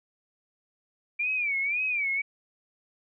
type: tone with vibrato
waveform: sine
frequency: 2349 Hz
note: D7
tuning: in tune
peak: -25 dBFS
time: 1.19-2.22 s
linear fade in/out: 10 ms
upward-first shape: sine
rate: 1.9 Hz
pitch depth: 140 cents each way
effects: none